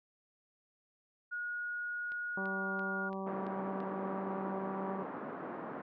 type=tone with pitch glide; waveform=sine; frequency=1445 to 1425.9 Hz; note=F#6 to F6; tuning=-41 to +36 cents; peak=-36 dBFS; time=1.31-3.1 s; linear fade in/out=20 ms; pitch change=-23 cents; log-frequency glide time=2.43-2.7 s
type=click train; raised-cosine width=0.3 ms; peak=-37 dBFS; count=6; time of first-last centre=2.12-3.804 s; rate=2.97 Hz
type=harmonic tone; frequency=192.7 Hz; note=G3; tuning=29 cents flat; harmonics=1 / 2 / 3 / 4 / 5 / 6; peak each=-40 / -43 / -45 / -46 / -47 / -48 dBFS; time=2.37-5.03 s; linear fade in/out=5 ms
type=band-pass noise; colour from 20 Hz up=pink; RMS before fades=-43 dBFS; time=3.26-5.82 s; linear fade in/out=10 ms; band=200 to 1400 Hz; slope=24 dB/octave
effects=none